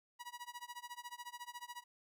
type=tone with tremolo; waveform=sawtooth; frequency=967 Hz; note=B5; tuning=37 cents flat; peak=-40 dBFS; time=0.19-1.84 s; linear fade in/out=20 ms; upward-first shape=sine; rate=14 Hz; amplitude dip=95%; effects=none